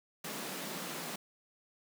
pink high-pass noise, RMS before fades -41 dBFS, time 0.24-1.16 s, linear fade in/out 5 ms, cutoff 150 Hz, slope 96 dB/octave, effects none

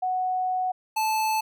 sine / square tone pair in turn, 740 / 873 Hz, F#5 / A5, 0 / -14 cents, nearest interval minor third, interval 286 cents, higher second, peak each -23 dBFS, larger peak neither, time 0.02-0.72 / 0.96-1.41 s, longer first, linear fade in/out 10 ms, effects none

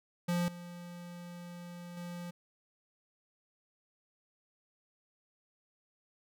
square tone with level steps, 174.61 Hz, F3, in tune, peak -30 / -45 / -41 dBFS, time 0.28-2.31 s, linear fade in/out 10 ms, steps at 0.48 / 1.97 s, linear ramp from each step 2 ms, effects none

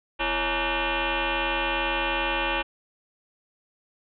sine tone with frequency modulation, 932.3 Hz, A#5, in tune, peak -23 dBFS, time 0.19-2.63 s, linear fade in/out 20 ms, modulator 297 Hz, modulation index 7.3, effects none

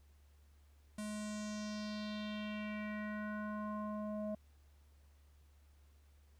square tone with low-pass filter sweep, 211.2 Hz, G#3, 29 cents sharp, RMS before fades -42 dBFS, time 0.98-4.35 s, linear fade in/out 5 ms, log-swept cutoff 9800 to 670 Hz, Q 3.2, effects added 72 Hz sine -62 dBFS peak until 6.39 s + pink hiss -75 dBFS RMS until 6.39 s

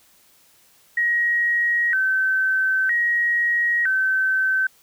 sine tone with vibrato, 1706 Hz, G#6, 46 cents sharp, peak -17 dBFS, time 0.97-4.67 s, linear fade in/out 5 ms, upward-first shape square, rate 0.52 Hz, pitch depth 180 cents each way, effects white hiss -56 dBFS RMS until 4.82 s

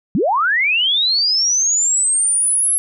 sine linear sweep, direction up, 151.9 to 11175 Hz, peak -13 dBFS, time 0.15-2.78 s, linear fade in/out 0 ms, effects none

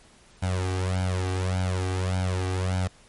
sawtooth tone with flanger, 92.5 Hz, F#2, in tune, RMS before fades -26 dBFS, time 0.42-2.88 s, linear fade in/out 10 ms, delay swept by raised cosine 1.3 to 2.6 ms, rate 1.7 Hz, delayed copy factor +0.95, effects pink hiss -55 dBFS RMS until 3.08 s + MP3 48 kbps

